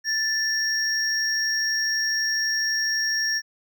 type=tone pair together; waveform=triangle; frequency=1760 / 5588 Hz; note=A6 / F8; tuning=0 / 0 cents; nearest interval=octave + minor sixth; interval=2000 cents; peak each=-23 dBFS; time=0.04-3.42 s; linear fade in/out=50 ms; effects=none